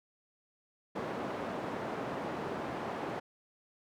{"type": "band-pass noise", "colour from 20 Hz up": "white", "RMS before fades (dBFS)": -38, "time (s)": [0.95, 3.2], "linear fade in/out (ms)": 10, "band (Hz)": [150, 790], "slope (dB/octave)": 12, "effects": []}